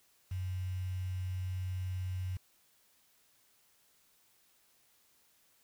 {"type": "tone with quantisation", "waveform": "sine", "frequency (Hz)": 92.1, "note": "F#2", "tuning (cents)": -7, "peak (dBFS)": -34, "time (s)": [0.31, 2.37], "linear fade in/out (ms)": 5, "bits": 9, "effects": ["white hiss -69 dBFS RMS until 5.63 s"]}